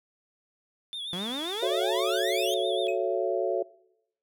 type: tone with vibrato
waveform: triangle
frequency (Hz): 3489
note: A7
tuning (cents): -15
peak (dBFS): -32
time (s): 0.93-2.87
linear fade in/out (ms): 0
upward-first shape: sine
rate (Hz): 7.6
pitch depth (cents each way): 86
type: exponential sweep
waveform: sawtooth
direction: up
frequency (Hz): 169.2 to 3322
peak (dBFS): -29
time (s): 1.13-2.54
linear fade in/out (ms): 0
type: chord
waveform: sine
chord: F# minor seventh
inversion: none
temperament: equal with one note detuned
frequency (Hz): 370 / 440 / 554.4 / 673.9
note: F#4 / A4 / C#5 / E5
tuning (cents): 0 / 0 / 0 / +38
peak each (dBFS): -29 / -31 / -30 / -31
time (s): 1.62-3.63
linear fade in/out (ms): 10
type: tone with exponential decay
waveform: triangle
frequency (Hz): 2542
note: D#7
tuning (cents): +36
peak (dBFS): -28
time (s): 2.88-3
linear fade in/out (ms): 5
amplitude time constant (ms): 26
effects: noise-tail reverb RT60 0.8 s tail -21 dB re dry